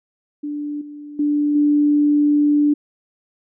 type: tone with level steps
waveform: sine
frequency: 293.7 Hz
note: D4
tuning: in tune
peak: -23 / -32 / -15 / -12 dBFS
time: 0.43-2.74 s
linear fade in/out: 10 ms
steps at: 0.81 / 1.19 / 1.55 s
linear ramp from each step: 5 ms
effects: none